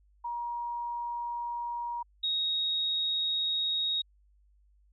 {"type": "tone pair in turn", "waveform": "sine", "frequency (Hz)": [950, 3764], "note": ["A#5", "A#7"], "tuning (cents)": [33, 16], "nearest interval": "2 octaves", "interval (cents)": 2383, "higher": "second", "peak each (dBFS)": [-32, -27], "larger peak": "second", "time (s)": [[0.24, 2.03], [2.23, 4.02]], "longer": "neither", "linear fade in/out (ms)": 10, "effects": ["added 50 Hz sine -61 dBFS peak until 4.92 s"]}